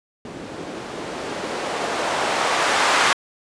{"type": "noise with low-pass filter sweep", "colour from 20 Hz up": "violet", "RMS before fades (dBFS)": -23, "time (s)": [0.25, 3.13], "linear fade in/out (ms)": 2, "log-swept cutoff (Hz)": [240, 1100], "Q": 0.96, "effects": ["resampled to 22050 Hz"]}